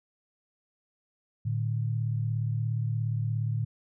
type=tone pair together; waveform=sine; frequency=112.64 / 149.7 Hz; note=A2 / D3; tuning=+41 / +33 cents; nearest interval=perfect fourth; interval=492 cents; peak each=-27 / -33 dBFS; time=1.45-3.65 s; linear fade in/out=10 ms; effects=none